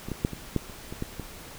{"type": "clicks", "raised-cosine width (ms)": 3, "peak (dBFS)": [-22, -17, -10, -22, -11, -29, -22, -16, -22], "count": 9, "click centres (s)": [0.086, 0.117, 0.249, 0.333, 0.563, 0.697, 0.925, 1.024, 1.197], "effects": ["pink hiss -44 dBFS RMS until 1.58 s"]}